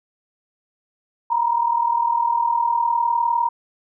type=tone pair together; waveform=sine; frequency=937.2 / 977 Hz; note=A#5 / B5; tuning=+9 / -19 cents; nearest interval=minor second; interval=72 cents; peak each=-18 / -22 dBFS; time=1.3-3.49 s; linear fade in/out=10 ms; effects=none